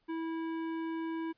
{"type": "tone with hard clipping", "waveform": "sine", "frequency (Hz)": 326.5, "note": "E4", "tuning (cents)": -17, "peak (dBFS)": -36, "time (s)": [0.08, 1.33], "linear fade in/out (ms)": 20, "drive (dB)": 13, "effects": ["pink hiss -75 dBFS RMS until 1.37 s", "resampled to 11025 Hz"]}